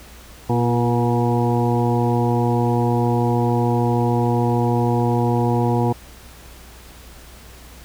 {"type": "harmonic tone with a mistuned harmonic", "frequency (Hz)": 120, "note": "B2", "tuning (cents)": -49, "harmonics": [1, 2, 3, 4, 6, 7, 8], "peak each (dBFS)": [-19, -22, -24, -25, -27, -27, -28], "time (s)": [0.49, 5.93], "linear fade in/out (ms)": 10, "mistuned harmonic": 3, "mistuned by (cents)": -32, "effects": ["added 60 Hz sine -43 dBFS peak until 7.84 s", "pink hiss -44 dBFS RMS until 7.84 s"]}